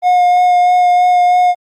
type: tone with vibrato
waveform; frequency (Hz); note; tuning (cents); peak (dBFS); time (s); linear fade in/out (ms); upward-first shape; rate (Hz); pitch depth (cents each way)
triangle; 718; F5; +48; -5; 0.02-1.55; 50; sine; 3.1; 12
effects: Opus 32 kbps